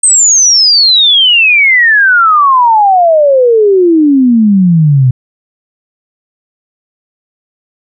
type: exponential sweep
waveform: sine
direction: down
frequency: 8440 to 123.47 Hz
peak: -3 dBFS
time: 0.03-5.11 s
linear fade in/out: 5 ms
effects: none